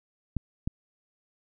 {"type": "clicks", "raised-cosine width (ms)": 5, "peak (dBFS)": -16, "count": 2, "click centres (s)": [0.367, 0.675], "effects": []}